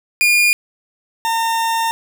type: tone pair in turn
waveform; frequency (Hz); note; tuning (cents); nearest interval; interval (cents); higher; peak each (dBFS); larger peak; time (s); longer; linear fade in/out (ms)
40% pulse; 2424 / 910.6; D#7 / A#5; -46 / -41; octave + perfect fourth; 1695; first; -10 / -15; first; 0.21-0.53 / 1.25-1.91; second; 0
effects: none